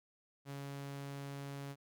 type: tone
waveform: sawtooth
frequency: 139.9 Hz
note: C#3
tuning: 16 cents sharp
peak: -39 dBFS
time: 0.45-1.76 s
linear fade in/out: 50 ms
effects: none